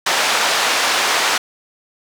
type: band-pass noise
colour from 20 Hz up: pink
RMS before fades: -17 dBFS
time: 0.06-1.38 s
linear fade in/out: 5 ms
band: 740 to 6300 Hz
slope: 12 dB/octave
effects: none